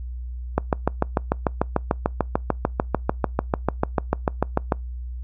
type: click train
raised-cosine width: 1 ms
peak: -4 dBFS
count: 29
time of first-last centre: 0.58-4.722 s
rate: 6.76 Hz
effects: noise-tail reverb RT60 0.2 s tail -26 dB re dry + added 61 Hz sine -29 dBFS peak until 5.23 s